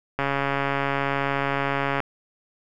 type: click train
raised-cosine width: 0.5 ms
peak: -9 dBFS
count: 253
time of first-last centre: 0.19-2.003 s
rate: 139 Hz
effects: none